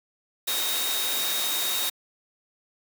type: tone in noise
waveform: sine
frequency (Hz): 3735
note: A#7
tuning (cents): +3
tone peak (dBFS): -29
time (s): 0.47-1.9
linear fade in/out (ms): 10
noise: white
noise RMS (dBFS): -28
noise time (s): 0.47-1.9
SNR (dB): -4
effects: high-pass 300 Hz 12 dB/octave